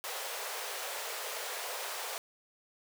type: high-pass noise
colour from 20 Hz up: pink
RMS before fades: -39 dBFS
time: 0.04-2.18 s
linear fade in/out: 0 ms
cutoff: 450 Hz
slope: 48 dB/octave
effects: none